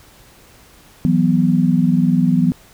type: chord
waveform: sine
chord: E suspended second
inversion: none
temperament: equal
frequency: 164.81 / 185 / 246.9 Hz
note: E3 / F#3 / B3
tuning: 0 / 0 / 0 cents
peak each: -16 dBFS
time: 1.05-2.52 s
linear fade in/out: 0 ms
effects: pink hiss -47 dBFS RMS until 2.73 s